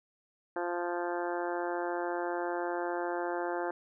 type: harmonic tone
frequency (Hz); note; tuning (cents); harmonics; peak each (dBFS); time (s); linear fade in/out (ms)
174.61; F3; 0; 2 / 3 / 4 / 5 / 6 / 7 / 8 / 9 / 10; -35 / -38 / -38 / -39 / -45 / -47 / -46 / -43 / -50; 0.56-3.71; 2
effects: none